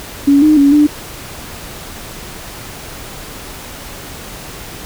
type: tone with pitch steps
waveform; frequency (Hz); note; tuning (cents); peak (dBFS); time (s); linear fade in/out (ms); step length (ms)
sine; 281.8 / 306.1 / 281.5 / 296.4; C#4 / D#4 / C#4 / D4; +29 / -28 / +27 / +16; -5; 0.27-0.87; 10; 150
effects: pink hiss -30 dBFS RMS until 4.85 s